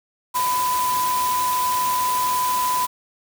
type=tone in noise; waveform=sine; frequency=1000 Hz; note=B5; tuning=21 cents sharp; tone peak=-19 dBFS; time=0.34-2.87 s; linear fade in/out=20 ms; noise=white; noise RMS=-28 dBFS; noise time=0.34-2.87 s; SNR=+6 dB; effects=none